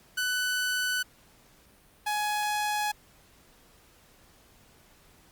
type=tone pair in turn; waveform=sawtooth; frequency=1495 / 839 Hz; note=F#6 / G#5; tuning=+17 / +17 cents; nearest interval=minor seventh; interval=1000 cents; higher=first; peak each=-23 dBFS; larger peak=neither; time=0.17-1.03 / 2.06-2.92 s; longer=neither; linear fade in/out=10 ms; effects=pink hiss -59 dBFS RMS until 5.31 s + Opus 48 kbps